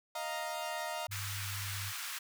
sawtooth chord, Eb suspended second, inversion none, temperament equal, 622.3 / 698.5 / 932.3 Hz, Eb5 / F5 / Bb5, 0 / 0 / 0 cents, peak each -37 dBFS, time 0.15-1.07 s, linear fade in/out 5 ms
sine tone with pitch glide, 100.7 to 99.77 Hz, G2 to G2, +47 to +31 cents, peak -40 dBFS, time 1.08-1.93 s, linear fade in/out 50 ms, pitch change -16 cents, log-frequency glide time 1.38-1.55 s
pink high-pass noise, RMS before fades -41 dBFS, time 1.11-2.19 s, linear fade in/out 10 ms, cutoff 1200 Hz, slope 24 dB/octave
effects none

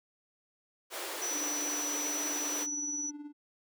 pink high-pass noise, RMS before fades -39 dBFS, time 0.9-2.67 s, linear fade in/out 50 ms, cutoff 330 Hz, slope 48 dB/octave
sine tone, 5920 Hz, F#8, in tune, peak -33 dBFS, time 1.21-3.11 s, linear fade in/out 20 ms
triangle tone with tremolo, 293.7 Hz, D4, in tune, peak -37 dBFS, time 1.3-3.33 s, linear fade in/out 50 ms, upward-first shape sine, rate 19 Hz, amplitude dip 60%
effects none

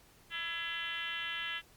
sine tone with frequency modulation, 2371 Hz, D7, 16 cents sharp, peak -35 dBFS, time 0.3-1.62 s, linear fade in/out 50 ms, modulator 348 Hz, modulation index 2.8, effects pink hiss -62 dBFS RMS until 1.76 s + Opus 48 kbps

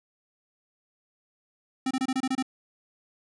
square tone bursts, 261.6 Hz, C4, in tune, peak -25 dBFS, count 8, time 1.86-2.426 s, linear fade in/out 5 ms, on 48 ms, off 26 ms, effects resampled to 22050 Hz

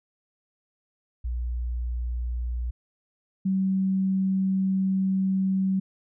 sine tone pair in turn, 60.1 / 190.81 Hz, B1 / G3, -46 / -46 cents, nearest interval octave + minor sixth, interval 2000 cents, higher second, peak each -26 / -21 dBFS, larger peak second, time 1.24-2.71 / 3.45-5.8 s, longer second, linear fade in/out 10 ms, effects none

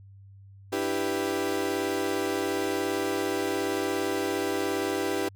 35% pulse chord, E minor seventh, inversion third, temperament equal with one note detuned, 293.7 / 331 / 392 / 493.9 Hz, D4 / E4 / G4 / B4, 0 / +7 / 0 / 0 cents, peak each -32 / -31 / -28 / -32 dBFS, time 0.72-5.29 s, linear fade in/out 10 ms, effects added 98 Hz sine -47 dBFS peak until 5.35 s

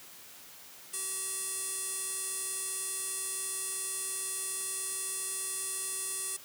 square tone with band-pass filter, 382.8 Hz, G4, 41 cents flat, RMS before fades -36 dBFS, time 0.93-6.37 s, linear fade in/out 10 ms, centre 9500 Hz, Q 4.1, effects white hiss -51 dBFS RMS until 6.44 s + high-pass 80 Hz 12 dB/octave

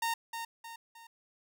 sawtooth tone with echo, 920 Hz, A#5, 23 cents flat, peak -26 dBFS, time 0.02-0.14 s, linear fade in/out 5 ms, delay 310 ms, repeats 3, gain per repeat -7 dB, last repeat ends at 1.07 s, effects none

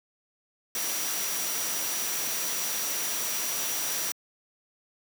sine tone in noise, 5810 Hz, F#8, 32 cents flat, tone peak -34 dBFS, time 0.75-4.12 s, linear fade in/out 2 ms, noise white, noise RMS -31 dBFS, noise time 0.75-4.12 s, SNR -6 dB, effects high-pass 200 Hz 12 dB/octave

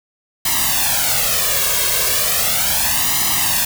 white noise with flanger, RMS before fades -17 dBFS, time 0.45-3.65 s, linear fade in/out 5 ms, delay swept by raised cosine 1 to 1.86 ms, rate 0.36 Hz, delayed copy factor +0.9, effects none

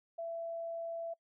sine tone, 668 Hz, E5, 23 cents sharp, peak -37 dBFS, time 0.18-1.14 s, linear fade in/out 10 ms, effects noise-tail reverb RT60 0.1 s tail -25 dB re dry

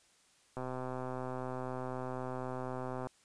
click train, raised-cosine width 1 ms, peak -26 dBFS, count 321, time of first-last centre 0.57-3.07 s, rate 128 Hz, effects white hiss -67 dBFS RMS until 3.24 s + resampled to 22050 Hz

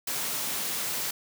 white high-pass noise, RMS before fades -31 dBFS, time 0.07-1.11 s, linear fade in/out 5 ms, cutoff 110 Hz, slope 96 dB/octave, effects none

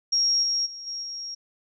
sine tone with level steps, 5588 Hz, F8, in tune, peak -19 / -22 / -36 / -30 / -32 dBFS, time 0.12-1.35 s, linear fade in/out 10 ms, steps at 0.42 / 0.65 / 0.86 / 1.02 s, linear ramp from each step 20 ms, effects none

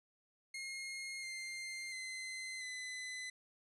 sawtooth tone with pitch steps, 2145 / 2101 / 2058 / 2015 Hz, C7 / C7 / C7 / B6, +42 / +7 / -29 / +34 cents, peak -39 dBFS, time 0.54-3.3 s, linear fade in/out 5 ms, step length 690 ms, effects resampled to 24000 Hz

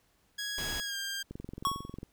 15% pulse tone with pitch glide, 1661.2 to 1596.3 Hz, G#6 to G6, 0 to +31 cents, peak -28 dBFS, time 0.38-1.23 s, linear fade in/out 10 ms, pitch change -69 cents, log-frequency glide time 0.82-0.96 s
pink noise, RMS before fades -39 dBFS, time 0.58-0.8 s, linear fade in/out 0 ms
click train, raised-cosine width 3 ms, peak -28 dBFS, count 17, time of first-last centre 1.31-2.031 s, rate 22.2 Hz
square tone with exponential decay, 1108.7 Hz, C#6, in tune, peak -25 dBFS, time 1.65-1.96 s, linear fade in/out 1 ms, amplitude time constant 66 ms
effects pink hiss -70 dBFS RMS until 2.12 s

